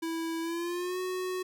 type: tone with pitch glide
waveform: square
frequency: 328.5 to 368.7 Hz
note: E4 to F#4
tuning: -6 to -6 cents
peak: -32 dBFS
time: 0.02-1.43 s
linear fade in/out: 10 ms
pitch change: +200 cents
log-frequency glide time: 0.41-0.99 s
effects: none